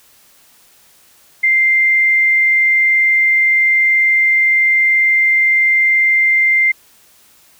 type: tone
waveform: sine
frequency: 2093 Hz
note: C7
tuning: in tune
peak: -9 dBFS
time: 1.43-6.72 s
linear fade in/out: 10 ms
effects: white hiss -49 dBFS RMS until 7.59 s